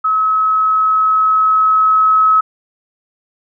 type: tone with level ramp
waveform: sine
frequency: 1285 Hz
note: E6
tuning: 45 cents flat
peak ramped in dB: -11 to -7 dBFS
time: 0.04-2.41 s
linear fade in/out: 10 ms
effects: none